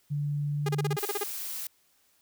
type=tone with pitch glide; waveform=sine; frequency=145.6 to 147.89 Hz; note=D3 to D3; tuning=-15 to +12 cents; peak=-27 dBFS; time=0.1-0.97 s; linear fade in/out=20 ms; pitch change=+27 cents; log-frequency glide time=0.5-0.84 s
type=tone bursts; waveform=sawtooth; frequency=408.6 Hz; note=G#4; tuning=28 cents flat; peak=-24 dBFS; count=10; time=0.66-1.237 s; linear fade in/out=5 ms; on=28 ms; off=33 ms
type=noise; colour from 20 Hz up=blue; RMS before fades=-36 dBFS; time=0.98-1.67 s; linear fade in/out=2 ms
effects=white hiss -67 dBFS RMS until 2.21 s